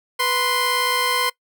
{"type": "tone pair together", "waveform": "15% pulse", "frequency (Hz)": [492.6, 1043.8], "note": ["B4", "C6"], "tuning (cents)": [-5, -4], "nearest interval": "octave + minor second", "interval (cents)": 1301, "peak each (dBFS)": [-18, -13], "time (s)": [0.19, 1.3], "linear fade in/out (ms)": 10, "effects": ["noise-tail reverb RT60 0.1 s tail -21 dB re dry"]}